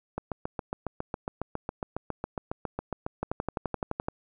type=two click trains; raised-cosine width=1 ms; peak=-15 / -17 dBFS; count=11 / 22; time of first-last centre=3.23-4.085 / 0.18-3.065 s; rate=11.7 / 7.28 Hz; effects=none